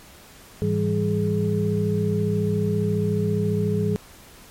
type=tone cluster; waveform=sine; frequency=105.5 / 163.8 / 198.3 / 420.2 Hz; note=G#2 / E3 / G3 / G#4; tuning=+28 / -11 / +20 / +20 cents; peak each=-25 dBFS; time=0.62-3.96 s; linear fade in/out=0 ms; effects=pink hiss -47 dBFS RMS until 4.5 s + MP3 64 kbps